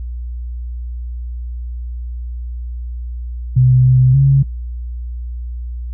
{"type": "tone with pitch steps", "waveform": "sine", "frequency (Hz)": [127.3, 128.2, 136.8], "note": ["C3", "C3", "C#3"], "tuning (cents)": [-47, -35, -23], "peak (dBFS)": -7, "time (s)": [3.56, 4.43], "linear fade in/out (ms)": 10, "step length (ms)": 290, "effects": ["noise-tail reverb RT60 0.1 s tail -22 dB re dry", "added 60 Hz sine -22 dBFS peak until 5.93 s"]}